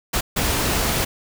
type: noise bursts at uneven times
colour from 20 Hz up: pink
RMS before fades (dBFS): -21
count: 2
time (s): 0.13-0.21 / 0.36-1.05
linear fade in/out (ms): 10
effects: none